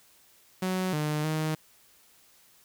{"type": "tone with pitch steps", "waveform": "sawtooth", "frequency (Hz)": [185.7, 151.3, 156.2], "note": ["F#3", "D#3", "D#3"], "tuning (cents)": [7, -48, 7], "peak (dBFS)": -23, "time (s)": [0.62, 1.55], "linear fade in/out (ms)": 5, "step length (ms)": 310, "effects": ["white hiss -60 dBFS RMS until 2.64 s"]}